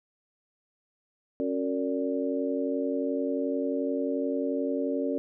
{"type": "harmonic tone with a mistuned harmonic", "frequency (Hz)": 91.4, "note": "F#2", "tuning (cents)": -21, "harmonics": [3, 4, 5, 6], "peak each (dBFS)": [-29, -35, -32, -33], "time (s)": [1.4, 5.18], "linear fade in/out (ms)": 0, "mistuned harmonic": 6, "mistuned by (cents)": 96, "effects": []}